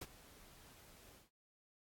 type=noise with ADSR envelope; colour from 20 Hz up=pink; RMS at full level=-45 dBFS; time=0.01-1.3 s; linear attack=8 ms; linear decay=39 ms; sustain=-16 dB; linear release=150 ms; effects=AAC 64 kbps